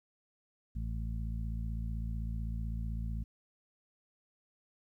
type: harmonic tone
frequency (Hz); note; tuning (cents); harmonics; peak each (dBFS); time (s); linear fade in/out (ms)
55.8; A1; +25; 1 / 2 / 3 / 4; -35 / -41 / -45 / -47; 0.75-3.24; 10
effects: 12-bit